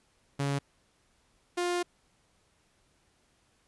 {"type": "tone pair in turn", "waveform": "sawtooth", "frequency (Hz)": [140.4, 352.7], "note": ["C#3", "F4"], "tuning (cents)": [22, 17], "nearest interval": "octave + major third", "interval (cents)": 1595, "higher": "second", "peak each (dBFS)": -24, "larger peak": "neither", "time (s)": [[0.39, 0.59], [1.57, 1.83]], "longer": "second", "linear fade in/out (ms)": 10, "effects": ["pink hiss -69 dBFS RMS until 3.67 s", "resampled to 24000 Hz"]}